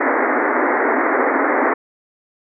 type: band-pass noise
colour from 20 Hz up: pink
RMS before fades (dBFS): -17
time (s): 0-1.74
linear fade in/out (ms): 10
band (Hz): 250 to 2100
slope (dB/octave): 96
effects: none